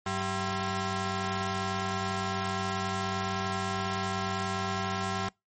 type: ring-modulated tone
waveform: 15% pulse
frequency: 288.7 Hz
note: D4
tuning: 30 cents flat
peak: -20 dBFS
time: 0.06-5.29 s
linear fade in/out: 5 ms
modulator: 478 Hz
effects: noise-tail reverb RT60 0.2 s tail -25 dB re dry + MP3 32 kbps